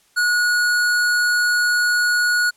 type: tone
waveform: square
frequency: 1454 Hz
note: F#6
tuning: 31 cents flat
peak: -16 dBFS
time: 0.16-2.51 s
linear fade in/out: 20 ms
effects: white hiss -58 dBFS RMS until 2.56 s + low-pass 11000 Hz 12 dB/octave